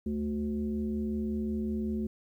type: tone with frequency modulation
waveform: sine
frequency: 219.3 Hz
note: A3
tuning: 6 cents flat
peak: -29 dBFS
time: 0.06-2.07 s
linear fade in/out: 5 ms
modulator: 148 Hz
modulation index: 0.76
effects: 11-bit